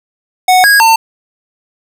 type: tone with pitch steps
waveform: square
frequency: 738 / 1645 / 901 Hz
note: F#5 / G#6 / A5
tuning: -5 / -17 / +41 cents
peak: -5 dBFS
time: 0.48-0.96 s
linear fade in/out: 5 ms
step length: 160 ms
effects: none